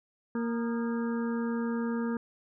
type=harmonic tone with a mistuned harmonic; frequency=232.8 Hz; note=A#3; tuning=2 cents flat; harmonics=1 / 2 / 4 / 5 / 6 / 7; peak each=-29 / -36 / -43 / -45 / -48 / -45 dBFS; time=0.35-2.17 s; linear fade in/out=2 ms; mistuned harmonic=5; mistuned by=+89 cents; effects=none